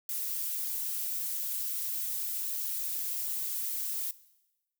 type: noise with flanger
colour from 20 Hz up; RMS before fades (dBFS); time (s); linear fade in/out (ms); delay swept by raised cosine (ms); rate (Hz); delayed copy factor
violet; -34; 0.09-4.11; 2; 1.7 to 6.9; 3.6; -0.8
effects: noise-tail reverb RT60 1.0 s tail -19 dB re dry